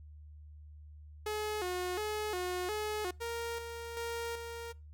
sawtooth tone with vibrato, 391.9 Hz, G4, in tune, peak -30 dBFS, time 1.26-3.11 s, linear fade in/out 5 ms, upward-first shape square, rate 1.4 Hz, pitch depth 140 cents each way
sawtooth tone with tremolo, 466.2 Hz, A#4, in tune, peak -32 dBFS, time 3.2-4.73 s, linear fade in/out 20 ms, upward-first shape square, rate 1.3 Hz, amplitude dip 45%
effects noise-tail reverb RT60 0.3 s tail -24 dB re dry + added 75 Hz sine -49 dBFS peak until 4.93 s

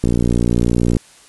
click train, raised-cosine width 3 ms, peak -3 dBFS, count 56, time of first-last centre 0.04-0.967 s, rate 59.3 Hz, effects white hiss -46 dBFS RMS until 1.28 s + resampled to 24000 Hz

